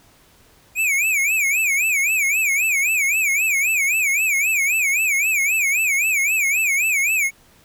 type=tone with vibrato; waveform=square; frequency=2388 Hz; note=D7; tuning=28 cents sharp; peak=-17 dBFS; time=0.75-7.31 s; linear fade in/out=50 ms; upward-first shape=sine; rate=3.8 Hz; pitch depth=180 cents each way; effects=pink hiss -53 dBFS RMS until 7.64 s

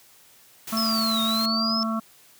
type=noise; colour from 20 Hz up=white; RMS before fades=-35 dBFS; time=0.67-1.46 s; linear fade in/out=5 ms
type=harmonic tone; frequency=222.9 Hz; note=A3; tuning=23 cents sharp; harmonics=1 / 3 / 5 / 6; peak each=-25 / -34 / -31 / -33 dBFS; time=0.72-2 s; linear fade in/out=10 ms
type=linear two-way sweep; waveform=sine; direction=down then up; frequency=5300 to 3668 to 5300 Hz; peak=-24 dBFS; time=0.77-1.83 s; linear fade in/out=0 ms; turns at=1.22 s
effects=white hiss -54 dBFS RMS until 2.39 s + high-pass 60 Hz 12 dB/octave

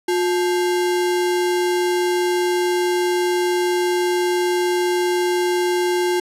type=tone with sample-and-hold; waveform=sine; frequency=357.4 Hz; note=F4; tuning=40 cents sharp; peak=-16 dBFS; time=0.08-6.2 s; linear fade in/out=5 ms; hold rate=1225 Hz; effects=low-pass 12000 Hz 12 dB/octave

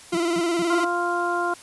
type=tone with vibrato; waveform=40% pulse; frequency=340 Hz; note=F4; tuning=46 cents flat; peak=-20 dBFS; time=0.12-0.85 s; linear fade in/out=10 ms; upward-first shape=square; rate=19 Hz; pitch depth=43 cents each way
type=tone bursts; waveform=sine; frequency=180 Hz; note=F#3; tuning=47 cents flat; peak=-30 dBFS; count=3; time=0.13-0.627 s; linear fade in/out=5 ms; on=39 ms; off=190 ms
type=harmonic tone; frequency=349.2 Hz; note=F4; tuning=in tune; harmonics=1 / 2 / 3 / 4; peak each=-27 / -27 / -27 / -27 dBFS; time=0.7-1.54 s; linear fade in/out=5 ms
effects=white hiss -45 dBFS RMS until 1.62 s + resampled to 24000 Hz

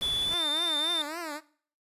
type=noise; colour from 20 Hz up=pink; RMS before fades=-41 dBFS; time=0.01-0.34 s; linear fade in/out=0 ms
type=tone with pitch glide; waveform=triangle; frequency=3453 to 3591 Hz; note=A7 to A7; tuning=-33 to +35 cents; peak=-25 dBFS; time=0.02-1.02 s; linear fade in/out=2 ms; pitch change=+68 cents; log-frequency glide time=0.21-0.43 s
type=tone with vibrato; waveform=10% pulse; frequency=318.1 Hz; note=D#4; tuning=38 cents sharp; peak=-26 dBFS; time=0.29-1.41 s; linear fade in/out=50 ms; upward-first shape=triangle; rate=3.6 Hz; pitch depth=190 cents each way
effects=noise-tail reverb RT60 0.5 s tail -20 dB re dry + resampled to 32000 Hz

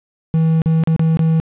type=tone with dropouts; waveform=triangle; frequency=161.4 Hz; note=E3; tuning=36 cents flat; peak=-9 dBFS; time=0.34-1.4 s; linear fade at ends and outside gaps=0 ms; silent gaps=0.618-0.659 / 0.837-0.874 / 0.963-0.995 / 1.171-1.193 s; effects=resampled to 8000 Hz + 8-bit

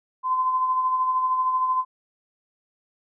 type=tone with tremolo; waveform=sine; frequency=1027 Hz; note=C6; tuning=33 cents flat; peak=-18 dBFS; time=0.23-1.85 s; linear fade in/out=50 ms; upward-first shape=sine; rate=13 Hz; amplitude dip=40%; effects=none

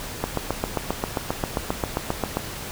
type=click train; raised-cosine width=1 ms; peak=-8 dBFS; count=17; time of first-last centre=0.24-2.37 s; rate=7.51 Hz; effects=pink hiss -34 dBFS RMS until 2.71 s

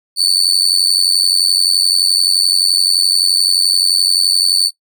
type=tone with amplitude modulation; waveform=35% pulse; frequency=4492 Hz; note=C#8; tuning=22 cents sharp; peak=-5 dBFS; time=0.16-4.71 s; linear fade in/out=50 ms; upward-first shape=sine; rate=91.6 Hz; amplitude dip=85%; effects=noise-tail reverb RT60 0.1 s tail -20 dB re dry

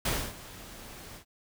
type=noise with ADSR envelope; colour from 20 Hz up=pink; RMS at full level=-28 dBFS; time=0.05-1.25 s; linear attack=6 ms; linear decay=270 ms; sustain=-18 dB; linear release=93 ms; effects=none

